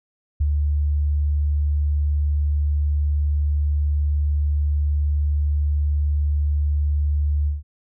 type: tone with ADSR envelope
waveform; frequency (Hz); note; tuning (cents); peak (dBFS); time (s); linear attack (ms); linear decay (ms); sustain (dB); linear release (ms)
sine; 73.42; D2; 0; -15; 0.4-7.63; 11; 44; -2; 160
effects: none